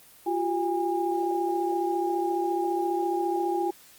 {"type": "tone cluster", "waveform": "sine", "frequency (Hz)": [345.8, 380.4, 814], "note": ["F4", "F#4", "G#5"], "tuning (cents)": [-17, 48, -35], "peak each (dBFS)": [-27, -32, -28], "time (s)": [0.26, 3.71], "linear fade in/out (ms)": 10, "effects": ["white hiss -53 dBFS RMS until 3.98 s", "Opus 24 kbps"]}